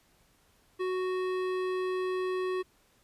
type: tone with hard clipping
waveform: sine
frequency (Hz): 370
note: F#4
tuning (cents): 0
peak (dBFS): -31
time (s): 0.79-2.63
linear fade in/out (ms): 20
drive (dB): 15
effects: pink hiss -66 dBFS RMS until 3.03 s + resampled to 32000 Hz